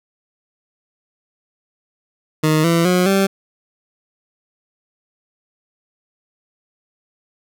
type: tone with pitch steps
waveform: 20% pulse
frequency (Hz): 155.56 / 167.69 / 180.77 / 194.86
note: D#3 / E3 / F#3 / G3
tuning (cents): 0 / +30 / -40 / -10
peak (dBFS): -8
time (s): 2.43-3.27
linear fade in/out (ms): 10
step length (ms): 210
effects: none